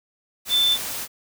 sine tone in noise, 3533 Hz, A7, 6 cents sharp, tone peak -16 dBFS, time 0.49-0.78 s, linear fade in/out 50 ms, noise white, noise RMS -30 dBFS, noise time 0.45-1.08 s, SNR +11 dB, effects none

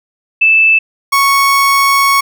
sine / 30% pulse tone pair in turn, 2634 / 1107.5 Hz, E7 / C#6, -2 / -2 cents, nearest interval octave + minor third, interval 1500 cents, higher first, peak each -5 dBFS, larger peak neither, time 0.41-0.79 / 1.12-2.21 s, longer second, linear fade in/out 10 ms, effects none

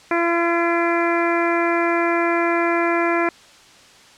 harmonic tone, 340 Hz, F4, 46 cents flat, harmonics 1 / 2 / 3 / 4 / 5 / 6 / 7, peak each -20 / -23 / -25 / -26 / -27 / -28 / -28 dBFS, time 0.11-3.29 s, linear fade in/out 2 ms, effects white hiss -47 dBFS RMS until 4.17 s + low-pass 6000 Hz 12 dB/octave

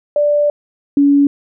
sine tone pair in turn, 587.3 / 283.5 Hz, D5 / C#4, 0 / +39 cents, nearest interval octave + minor second, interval 1261 cents, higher first, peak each -10 / -7 dBFS, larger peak second, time 0.16-0.5 / 0.97-1.27 s, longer first, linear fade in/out 2 ms, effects none

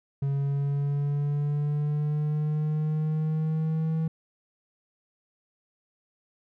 triangle linear sweep, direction up, 138.59 to 161 Hz, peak -22 dBFS, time 0.22-4.08 s, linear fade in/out 5 ms, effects none

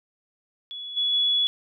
sine tone with level steps, 3393 Hz, G#7, 36 cents sharp, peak -33 / -21 / -19 dBFS, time 0.71-1.47 s, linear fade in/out 0 ms, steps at 0.96 / 1.12 s, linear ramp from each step 20 ms, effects none

